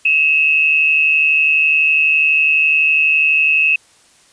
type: tone pair together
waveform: sine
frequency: 2573 / 2725 Hz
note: E7 / F7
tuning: -43 / -43 cents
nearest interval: minor second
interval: 100 cents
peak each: -11 / -17 dBFS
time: 0.05-3.76 s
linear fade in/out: 5 ms
effects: white hiss -50 dBFS RMS until 4.32 s + resampled to 22050 Hz